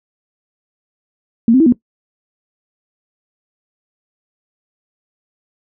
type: tone with pitch steps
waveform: sine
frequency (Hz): 229.8 / 261.3 / 325.3 / 243.5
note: A#3 / C4 / E4 / B3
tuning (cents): -25 / -2 / -23 / -24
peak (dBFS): -6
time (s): 1.48-1.724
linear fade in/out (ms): 2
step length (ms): 61
effects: noise-tail reverb RT60 0.1 s tail -18 dB re dry